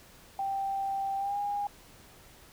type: tone with pitch glide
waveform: sine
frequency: 784 to 814.9 Hz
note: G5 to G#5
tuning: 0 to -33 cents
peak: -29 dBFS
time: 0.39-1.67 s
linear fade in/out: 2 ms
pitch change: +67 cents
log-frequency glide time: 1.17-1.38 s
effects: pink hiss -55 dBFS RMS until 2.52 s